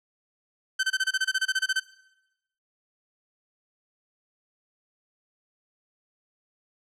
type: tone bursts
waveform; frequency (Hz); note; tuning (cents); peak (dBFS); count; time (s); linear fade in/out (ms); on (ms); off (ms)
sawtooth; 1538; G6; -33; -18; 15; 0.79-1.8; 10; 44; 25
effects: noise-tail reverb RT60 0.9 s tail -19 dB re dry + low-pass 8000 Hz 12 dB/octave